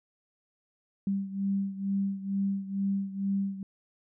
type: beating tone pair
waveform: sine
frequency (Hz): 196 / 198.2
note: G3 / G3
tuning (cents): 0 / +19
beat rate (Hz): 2.2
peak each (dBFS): -29 / -33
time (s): 1.07-3.63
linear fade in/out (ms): 2
effects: none